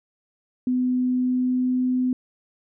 sine tone with pitch glide, 251.8 to 253.3 Hz, B3 to B3, +34 to +44 cents, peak -19 dBFS, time 0.67-2.13 s, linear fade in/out 2 ms, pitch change +10 cents, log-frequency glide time 1.07-1.8 s, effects none

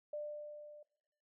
sine tone with level ramp, 595 Hz, D5, 22 cents sharp, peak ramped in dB -38 to -53 dBFS, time 0.13-0.83 s, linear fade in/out 5 ms, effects noise-tail reverb RT60 0.8 s tail -19 dB re dry

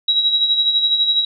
sine tone with tremolo, 3863 Hz, B7, 39 cents flat, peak -11 dBFS, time 0.08-1.25 s, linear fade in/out 5 ms, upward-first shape sine, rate 12 Hz, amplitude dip 55%, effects none

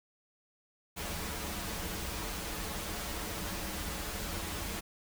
pink noise with comb filter, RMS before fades -38 dBFS, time 0.96-4.81 s, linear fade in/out 20 ms, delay 7.8 ms, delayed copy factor -0.7, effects none

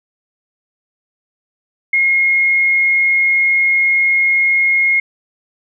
sine tone, 2151 Hz, C7, 47 cents sharp, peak -10 dBFS, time 1.93-5 s, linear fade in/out 5 ms, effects none

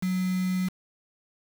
sine tone with quantisation, 184.5 Hz, F#3, 5 cents flat, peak -24 dBFS, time 0.02-0.69 s, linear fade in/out 10 ms, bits 6, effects none

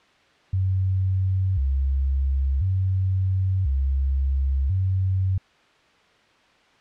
sine tone with vibrato, 79.9 Hz, D#2, 47 cents sharp, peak -19 dBFS, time 0.53-5.38 s, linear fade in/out 5 ms, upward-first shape square, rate 0.48 Hz, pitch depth 290 cents each way, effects white hiss -57 dBFS RMS until 6.8 s + low-pass 3000 Hz 12 dB/octave

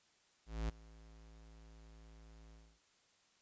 square tone with ADSR envelope, 55 Hz, A1, in tune, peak -35 dBFS, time 0.46-2.8 s, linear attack 230 ms, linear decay 11 ms, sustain -22 dB, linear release 270 ms, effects white hiss -72 dBFS RMS until 3.41 s + resampled to 16000 Hz

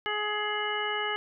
harmonic tone, 420 Hz, G#4, 19 cents sharp, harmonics 1 / 2 / 3 / 4 / 5 / 7, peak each -35 / -35 / -35 / -35 / -35 / -35 dBFS, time 0.06-1.16 s, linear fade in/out 0 ms, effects none

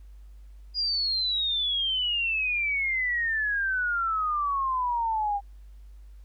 sine exponential sweep, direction down, 4908 to 795 Hz, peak -24 dBFS, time 0.74-5.41 s, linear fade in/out 50 ms, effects added 50 Hz sine -44 dBFS peak until 6.24 s + pink hiss -69 dBFS RMS until 6.24 s

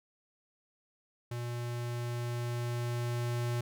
square tone with level ramp, 120 Hz, B2, 49 cents flat, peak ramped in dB -36 to -31 dBFS, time 1.31-3.61 s, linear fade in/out 5 ms, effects none

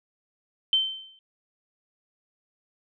sine tone with exponential decay, 3097 Hz, G7, 22 cents flat, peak -16 dBFS, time 0.73-1.19 s, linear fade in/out 1 ms, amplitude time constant 100 ms, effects none

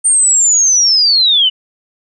sine linear sweep, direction down, 8870 to 2920 Hz, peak -7 dBFS, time 0.04-1.5 s, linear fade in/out 20 ms, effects none

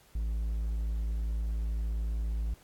triangle tone, 55 Hz, A1, in tune, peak -27 dBFS, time 0.15-2.54 s, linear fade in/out 5 ms, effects pink hiss -61 dBFS RMS until 2.63 s + AAC 64 kbps

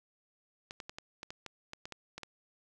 clicks, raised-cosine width 0.2 ms, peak -25 dBFS, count 12, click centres 0.709 / 0.802 / 0.895 / 0.985 / 1.231 / 1.305 / 1.463 / 1.734 / 1.855 / 1.923 / 2.18 / 2.233 s, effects none

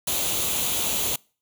white noise with comb filter, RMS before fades -25 dBFS, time 0.07-1.16 s, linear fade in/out 5 ms, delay 0.29 ms, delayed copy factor +0.6, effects noise-tail reverb RT60 0.4 s tail -26 dB re dry

